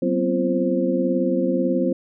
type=tone cluster; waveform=sine; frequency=188.7 / 242 / 260.3 / 342.3 / 525 Hz; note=F#3 / B3 / C4 / F4 / C5; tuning=+34 / -35 / -9 / -35 / +6 cents; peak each=-25 / -27 / -23 / -24 / -24 dBFS; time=0.02-1.93 s; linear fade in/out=5 ms; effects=none